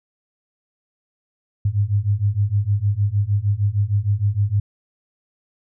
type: beating tone pair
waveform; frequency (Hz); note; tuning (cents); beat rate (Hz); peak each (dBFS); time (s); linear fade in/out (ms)
sine; 98.8 / 105.3; G2 / G#2; +14 / +24; 6.5; -20 / -19; 1.65-4.6; 5
effects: none